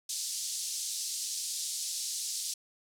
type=band-pass noise; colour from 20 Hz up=pink; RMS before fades=-36 dBFS; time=0.09-2.54 s; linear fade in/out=5 ms; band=4500 to 10000 Hz; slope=24 dB/octave; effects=none